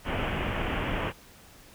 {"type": "low-pass noise", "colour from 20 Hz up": "pink", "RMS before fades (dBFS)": -30, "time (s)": [0.04, 1.13], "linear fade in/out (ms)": 50, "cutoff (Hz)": 3200, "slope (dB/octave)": 96, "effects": ["pink hiss -53 dBFS RMS until 1.74 s"]}